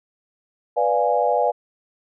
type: chord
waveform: sine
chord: B diminished seventh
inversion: none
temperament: equal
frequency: 493.9 / 587.3 / 698.5 / 830.6 Hz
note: B4 / D5 / F5 / Ab5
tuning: 0 / 0 / 0 / 0 cents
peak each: -22 / -22 / -22 / -22 dBFS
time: 0.76-1.52 s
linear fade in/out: 20 ms
effects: none